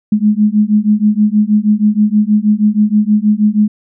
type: beating tone pair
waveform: sine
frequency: 207.7 / 214 Hz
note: G#3 / A3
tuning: 0 / -48 cents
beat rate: 6.3 Hz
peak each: -11 dBFS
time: 0.12-3.68 s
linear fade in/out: 5 ms
effects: none